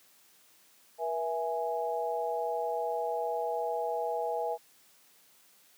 sine chord, E major, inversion second, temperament equal with one note detuned, 481.8 / 659.3 / 830.6 Hz, B4 / E5 / G#5, -43 / 0 / 0 cents, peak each -34 dBFS, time 0.98-4.58 s, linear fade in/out 50 ms, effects white hiss -62 dBFS RMS until 5.77 s + high-pass 150 Hz 12 dB/octave

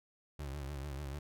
30% pulse tone with vibrato, 70.3 Hz, C#2, 25 cents sharp, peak -37 dBFS, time 0.39-1.19 s, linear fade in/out 5 ms, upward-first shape triangle, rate 6.8 Hz, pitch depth 120 cents each way, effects none

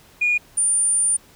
sine tone pair in turn, 2440 / 9212 Hz, D#7 / D9, -34 / -34 cents, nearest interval octave + major seventh, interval 2300 cents, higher second, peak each -15 dBFS, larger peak neither, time 0.21-0.38 / 0.57-1.17 s, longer second, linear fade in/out 10 ms, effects tanh soft clip ceiling -11 dBFS + pink hiss -51 dBFS RMS until 1.35 s

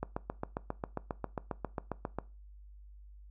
click train, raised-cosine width 1 ms, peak -20 dBFS, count 17, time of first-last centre 0.03-2.186 s, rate 7.42 Hz, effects noise-tail reverb RT60 0.3 s tail -20 dB re dry + added 50 Hz sine -50 dBFS peak until 3.3 s

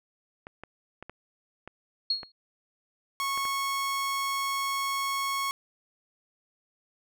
clicks, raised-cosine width 0.5 ms, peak -26 dBFS, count 8, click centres 0.469 / 0.636 / 1.026 / 1.096 / 1.676 / 2.232 / 3.376 / 3.453 s
sine tone with exponential decay, 4303 Hz, C8, 48 cents sharp, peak -21 dBFS, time 2.1-2.32 s, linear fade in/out 5 ms, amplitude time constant 46 ms
sawtooth tone, 1100 Hz, C#6, 14 cents flat, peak -24 dBFS, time 3.2-5.51 s, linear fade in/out 0 ms
effects none

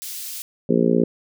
white high-pass noise, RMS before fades -32 dBFS, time 0.02-0.42 s, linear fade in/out 0 ms, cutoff 3500 Hz, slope 12 dB/octave
harmonic tone, 58.1 Hz, A#1, 5 cents flat, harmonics 3 / 4 / 5 / 6 / 7 / 8 / 9, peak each -22 / -20 / -24 / -24 / -21 / -25 / -27 dBFS, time 0.69-1.04 s, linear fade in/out 5 ms
effects none

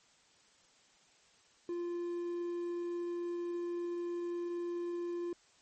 triangle tone, 347.2 Hz, F4, 10 cents flat, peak -33 dBFS, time 1.69-5.33 s, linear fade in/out 2 ms, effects white hiss -66 dBFS RMS until 5.61 s + MP3 32 kbps

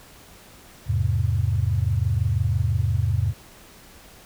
sine chord, E augmented, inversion none, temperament just, 82.41 / 103.01 / 128.76 Hz, E2 / G#2 / B#2, 0 / -14 / -27 cents, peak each -24 / -22 / -25 dBFS, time 0.86-3.34 s, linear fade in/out 50 ms, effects pink hiss -48 dBFS RMS until 4.25 s

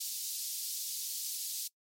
pink high-pass noise, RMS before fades -38 dBFS, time 0-1.68 s, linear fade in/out 10 ms, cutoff 4300 Hz, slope 24 dB/octave, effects noise-tail reverb RT60 0.1 s tail -22 dB re dry + MP3 64 kbps

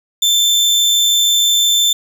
30% pulse tone, 3547 Hz, A7, 13 cents sharp, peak -8 dBFS, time 0.22-1.93 s, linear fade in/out 5 ms, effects none

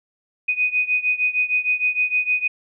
sine beating tone pair, 2489 / 2495.5 Hz, D#7 / D#7, 0 / +5 cents, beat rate 6.5 Hz, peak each -20 / -22 dBFS, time 0.48-2.48 s, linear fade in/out 10 ms, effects none

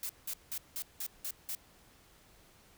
blue noise bursts, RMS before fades -38 dBFS, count 7, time 0.03-1.551 s, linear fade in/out 2 ms, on 63 ms, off 180 ms, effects pink hiss -62 dBFS RMS until 2.77 s

